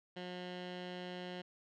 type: tone with low-pass filter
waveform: 15% pulse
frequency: 180 Hz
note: F#3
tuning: 47 cents flat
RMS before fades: -45 dBFS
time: 0.16-1.42 s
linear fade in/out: 10 ms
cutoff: 3400 Hz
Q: 2.3
effects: none